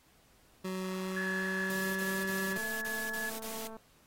25% pulse tone with pitch glide, 187 to 191.92 Hz, F#3 to G3, +19 to -36 cents, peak -31 dBFS, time 0.64-2.58 s, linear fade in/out 10 ms, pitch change +45 cents, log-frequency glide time 0.92-2.2 s
sine tone, 1702 Hz, G#6, 42 cents sharp, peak -35 dBFS, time 1.16-3.3 s, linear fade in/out 10 ms
white noise bursts, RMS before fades -43 dBFS, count 7, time 1.7-3.672 s, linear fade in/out 0 ms, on 250 ms, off 37 ms
click train, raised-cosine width 1 ms, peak -34 dBFS, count 269, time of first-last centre 2.56-3.767 s, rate 222 Hz
effects pink hiss -65 dBFS RMS until 4.06 s + AAC 48 kbps

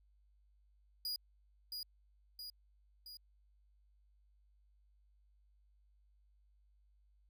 45% pulse tone with echo, 4887 Hz, D#8, 32 cents flat, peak -37 dBFS, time 1.05-1.16 s, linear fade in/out 2 ms, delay 670 ms, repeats 3, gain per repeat -4 dB, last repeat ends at 3.17 s, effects added 50 Hz sine -67 dBFS peak until 7.29 s

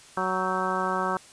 harmonic tone with a mistuned harmonic, 186.3 Hz, F#3, 12 cents sharp, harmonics 1 / 2 / 3 / 4 / 5 / 6 / 7 / 8, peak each -34 / -33 / -34 / -33 / -31 / -31 / -31 / -35 dBFS, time 0.17-1.17 s, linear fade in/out 2 ms, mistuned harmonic 8, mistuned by +71 cents, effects white hiss -50 dBFS RMS until 1.32 s + resampled to 22050 Hz

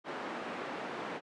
pink band-pass noise, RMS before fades -40 dBFS, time 0.04-1.21 s, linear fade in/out 50 ms, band 260 to 1900 Hz, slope 12 dB/octave, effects high-pass 150 Hz 12 dB/octave + resampled to 22050 Hz

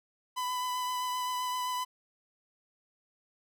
45% pulse tone with vibrato, 1000 Hz, B5, 21 cents sharp, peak -31 dBFS, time 0.36-1.85 s, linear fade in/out 20 ms, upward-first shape triangle, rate 7.7 Hz, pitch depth 17 cents each way, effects none

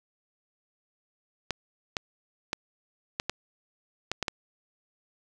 clicks, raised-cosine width 0.2 ms, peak -11 dBFS, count 8, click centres 1.507 / 1.968 / 2.531 / 3.199 / 3.296 / 4.116 / 4.227 / 4.282 s, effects none

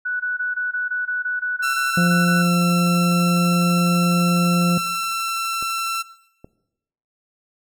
sine tone bursts, 1480 Hz, F#6, in tune, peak -21 dBFS, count 14, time 0.05-2.423 s, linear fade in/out 10 ms, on 150 ms, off 21 ms
sawtooth tone, 1344 Hz, E6, 33 cents sharp, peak -18 dBFS, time 1.62-6.03 s, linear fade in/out 20 ms
harmonic tone, 174.5 Hz, F3, 1 cent flat, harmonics 1 / 2 / 3 / 4, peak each -15 / -32 / -29 / -36 dBFS, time 1.97-4.78 s, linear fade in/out 5 ms
clicks, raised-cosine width 2 ms, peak -25 dBFS, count 2, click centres 5.626 / 6.445 s
effects noise-tail reverb RT60 0.9 s tail -19 dB re dry

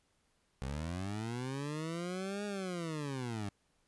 20% pulse linear two-way sweep, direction up then down, 63.3 to 207.7 to 97.5 Hz, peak -32 dBFS, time 0.62-3.49 s, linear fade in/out 0 ms, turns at 2.45 s, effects pink hiss -75 dBFS RMS until 3.87 s + resampled to 24000 Hz

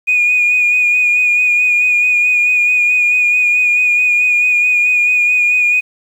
sine tone with vibrato, 2459 Hz, D#7, 21 cents flat, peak -8 dBFS, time 0.07-5.81 s, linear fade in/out 20 ms, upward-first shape sine, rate 4.6 Hz, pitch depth 27 cents each way, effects tanh soft clip ceiling -5 dBFS + 7-bit

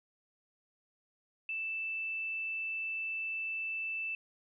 sine tone, 2646 Hz, E7, 6 cents sharp, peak -34 dBFS, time 1.49-4.15 s, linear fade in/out 2 ms, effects none

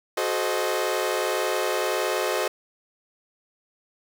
sawtooth chord, F# diminished seventh, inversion none, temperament equal with one note detuned, 370 / 431.7 / 523.3 / 622.3 Hz, F#4 / A4 / C5 / Eb5, 0 / -33 / 0 / 0 cents, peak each -25 dBFS, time 0.17-2.48 s, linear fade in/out 5 ms, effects none

